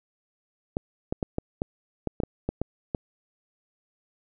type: clicks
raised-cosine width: 2 ms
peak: -13 dBFS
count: 11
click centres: 0.769 / 1.125 / 1.228 / 1.384 / 1.619 / 2.073 / 2.202 / 2.235 / 2.49 / 2.616 / 2.948 s
effects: none